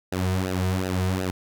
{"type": "tone with flanger", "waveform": "sawtooth", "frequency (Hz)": 92.9, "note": "F#2", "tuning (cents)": 7, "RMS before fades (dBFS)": -25, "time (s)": [0.12, 1.31], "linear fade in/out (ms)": 5, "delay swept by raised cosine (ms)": [0.89, 3.69], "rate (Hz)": 2.7, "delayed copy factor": -0.85, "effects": []}